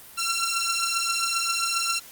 10% pulse beating tone pair, 1356 / 1363.5 Hz, E6 / F6, +49 / -42 cents, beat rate 7.5 Hz, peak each -19 / -18 dBFS, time 0.17-2 s, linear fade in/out 20 ms, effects white hiss -46 dBFS RMS until 2.11 s + Opus 32 kbps

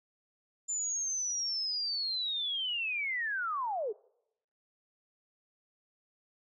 sine linear sweep, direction down, 7150 to 382.4 Hz, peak -31 dBFS, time 0.68-3.93 s, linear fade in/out 20 ms, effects noise-tail reverb RT60 0.8 s tail -24 dB re dry

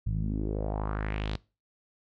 sawtooth tone with low-pass filter sweep, 52.2 Hz, G#1, 10 cents sharp, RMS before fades -31 dBFS, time 0.06-1.36 s, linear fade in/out 5 ms, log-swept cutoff 120 to 4300 Hz, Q 3.1, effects noise-tail reverb RT60 0.3 s tail -22 dB re dry

